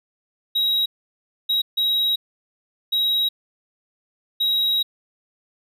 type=tone bursts at uneven times; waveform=triangle; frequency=3830 Hz; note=A#7; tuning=46 cents sharp; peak=-16 dBFS; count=5; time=0.55-0.86 / 1.49-1.62 / 1.77-2.16 / 2.92-3.29 / 4.4-4.83 s; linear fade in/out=10 ms; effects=none